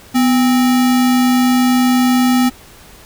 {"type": "tone with sample-and-hold", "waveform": "sine", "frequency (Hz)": 249.3, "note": "B3", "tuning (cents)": 16, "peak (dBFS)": -9, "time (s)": [0.14, 2.5], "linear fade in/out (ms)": 20, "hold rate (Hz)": 1050, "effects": ["pink hiss -41 dBFS RMS until 3.05 s"]}